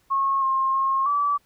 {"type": "tone with pitch steps", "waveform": "sine", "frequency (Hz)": [1089, 1066, 1076, 1153], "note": ["C#6", "C6", "C6", "D6"], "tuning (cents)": [-31, 32, 48, -32], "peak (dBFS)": -19, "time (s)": [0.1, 1.38], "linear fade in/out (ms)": 20, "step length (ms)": 320, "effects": ["pink hiss -64 dBFS RMS until 1.45 s"]}